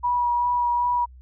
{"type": "tone with vibrato", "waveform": "sine", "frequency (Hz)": 968, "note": "B5", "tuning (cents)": -35, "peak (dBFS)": -19, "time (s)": [0.03, 1.06], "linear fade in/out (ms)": 20, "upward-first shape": "sine", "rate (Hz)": 2.6, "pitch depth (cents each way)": 15, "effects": ["added 63 Hz sine -43 dBFS peak until 1.21 s"]}